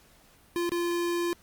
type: tone with dropouts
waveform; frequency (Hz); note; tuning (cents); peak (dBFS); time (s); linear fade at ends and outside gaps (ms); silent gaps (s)
square; 345.6; F4; -18; -27; 0.56-1.33; 0; 0.693-0.719
effects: pink hiss -59 dBFS RMS until 1.42 s + Opus 48 kbps